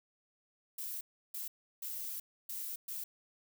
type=noise bursts at uneven times; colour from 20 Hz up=violet; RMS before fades=-41 dBFS; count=5; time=0.78-1.01 / 1.34-1.48 / 1.82-2.2 / 2.49-2.76 / 2.88-3.04 s; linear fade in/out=5 ms; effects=none